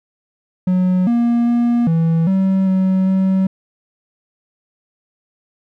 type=tone with pitch steps; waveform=triangle; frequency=183.2 / 236.4 / 238 / 164.2 / 191.2 / 188.5 / 190.1 Hz; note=F#3 / A#3 / A#3 / E3 / G3 / F#3 / F#3; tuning=-17 / +24 / +36 / -6 / -43 / +32 / +47 cents; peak=-10 dBFS; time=0.67-3.47 s; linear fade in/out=5 ms; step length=400 ms; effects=none